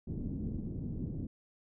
white low-pass noise, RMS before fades -38 dBFS, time 0.07-1.27 s, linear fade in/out 5 ms, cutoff 260 Hz, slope 24 dB/octave, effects none

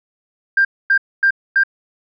sine tone bursts, 1589 Hz, G6, 23 cents sharp, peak -9 dBFS, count 4, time 0.57-1.636 s, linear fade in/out 5 ms, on 79 ms, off 250 ms, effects tanh soft clip ceiling -5 dBFS

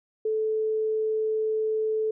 sine tone, 436.1 Hz, A4, 15 cents flat, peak -23 dBFS, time 0.25-2.11 s, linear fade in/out 5 ms, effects none

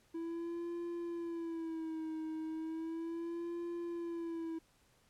triangle tone with vibrato, 329.6 Hz, E4, in tune, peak -36 dBFS, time 0.14-4.59 s, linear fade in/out 10 ms, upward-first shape sine, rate 0.35 Hz, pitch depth 72 cents each way, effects pink hiss -70 dBFS RMS until 5.09 s + low-pass 12000 Hz 12 dB/octave

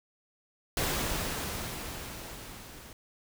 pink noise with level ramp, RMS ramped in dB -29 to -49 dBFS, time 0.77-2.93 s, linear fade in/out 2 ms, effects none

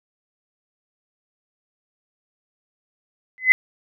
sine tone with exponential growth, 2030 Hz, B6, 47 cents sharp, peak -4 dBFS, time 3.38-3.52 s, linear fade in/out 0 ms, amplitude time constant 29 ms, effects none

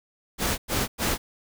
pink noise bursts, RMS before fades -25 dBFS, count 3, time 0.38-1.18 s, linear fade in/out 50 ms, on 200 ms, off 100 ms, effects none

